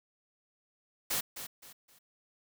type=noise with echo; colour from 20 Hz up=white; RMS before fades=-32 dBFS; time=1.1-1.21 s; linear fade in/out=10 ms; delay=260 ms; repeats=3; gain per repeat=-10 dB; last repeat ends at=1.99 s; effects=none